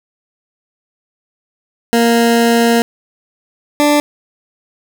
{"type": "tone pair in turn", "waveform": "20% pulse", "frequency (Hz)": [233.2, 293.8], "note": ["A#3", "D4"], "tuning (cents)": [1, 1], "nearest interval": "major third", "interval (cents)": 400, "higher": "second", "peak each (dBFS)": -4, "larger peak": "neither", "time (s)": [[1.93, 2.82], [3.8, 4]], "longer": "first", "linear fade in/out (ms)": 0, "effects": []}